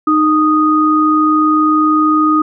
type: tone pair together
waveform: sine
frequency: 308 / 1241 Hz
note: D#4 / D#6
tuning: -17 / -5 cents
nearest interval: 2 octaves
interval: 2412 cents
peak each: -11 dBFS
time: 0.07-2.42 s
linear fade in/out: 5 ms
effects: none